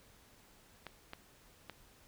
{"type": "clicks", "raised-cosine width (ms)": 0.3, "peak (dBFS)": -28, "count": 3, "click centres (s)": [0.867, 1.134, 1.697], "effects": ["pink hiss -63 dBFS RMS until 2.07 s"]}